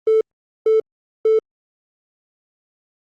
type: tone bursts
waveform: triangle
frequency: 440 Hz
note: A4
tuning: in tune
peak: -8 dBFS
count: 3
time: 0.07-1.39 s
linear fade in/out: 5 ms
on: 140 ms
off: 450 ms
effects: tanh soft clip ceiling -8 dBFS + Opus 24 kbps